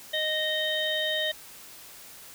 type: harmonic tone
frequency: 619 Hz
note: D#5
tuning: 9 cents flat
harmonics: 1 / 3 / 5 / 6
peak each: -31 / -31 / -31 / -31 dBFS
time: 0.13-1.32 s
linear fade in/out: 10 ms
effects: white hiss -47 dBFS RMS until 2.34 s